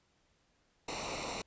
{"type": "noise with comb filter", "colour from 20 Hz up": "pink", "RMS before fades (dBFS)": -39, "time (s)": [0.88, 1.42], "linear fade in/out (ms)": 5, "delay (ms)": 0.61, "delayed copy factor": -0.75, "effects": ["pink hiss -73 dBFS RMS until 1.46 s", "resampled to 16000 Hz"]}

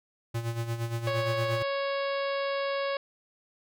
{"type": "tone with tremolo", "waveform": "square", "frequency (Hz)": 116.1, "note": "A#2", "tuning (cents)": -7, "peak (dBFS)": -28, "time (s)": [0.34, 1.63], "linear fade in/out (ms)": 10, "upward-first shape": "sine", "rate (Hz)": 8.6, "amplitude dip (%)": 65}
{"type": "harmonic tone", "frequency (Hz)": 554.4, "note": "C#5", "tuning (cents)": 0, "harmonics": [1, 2, 3, 4, 5, 6, 7, 8, 9], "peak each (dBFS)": [-29, -35, -39, -41, -43, -45, -46, -47, -48], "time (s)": [1.07, 2.97], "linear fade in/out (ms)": 2}
{"effects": []}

